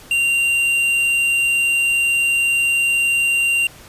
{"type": "tone with tanh clipping", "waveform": "triangle", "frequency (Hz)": 2771, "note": "F7", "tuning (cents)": -14, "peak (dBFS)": -16, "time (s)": [0.11, 3.67], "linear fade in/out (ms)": 2, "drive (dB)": 13, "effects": ["pink hiss -42 dBFS RMS until 3.88 s", "resampled to 32000 Hz"]}